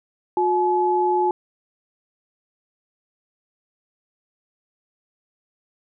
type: tone pair together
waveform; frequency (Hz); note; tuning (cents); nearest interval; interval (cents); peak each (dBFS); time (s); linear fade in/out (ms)
sine; 360 / 854.6; F#4 / G#5; -47 / +49; octave + minor third; 1496; -20 / -19; 0.37-1.31; 2
effects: none